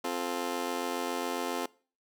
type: chord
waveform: 20% pulse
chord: F major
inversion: second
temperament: just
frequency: 261.9 / 349.2 / 436.5 Hz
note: C4 / F4 / A4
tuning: +2 / 0 / -14 cents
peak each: -31 dBFS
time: 0.04-1.66 s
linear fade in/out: 5 ms
effects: noise-tail reverb RT60 0.4 s tail -22 dB re dry